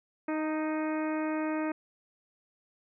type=harmonic tone with a mistuned harmonic; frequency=311.1 Hz; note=D#4; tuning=in tune; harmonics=1 / 2 / 3 / 4 / 5 / 6 / 7 / 8; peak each=-30 / -36 / -40 / -42 / -44 / -46 / -47 / -48 dBFS; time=0.28-1.72 s; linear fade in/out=5 ms; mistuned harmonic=3; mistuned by=-17 cents; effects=none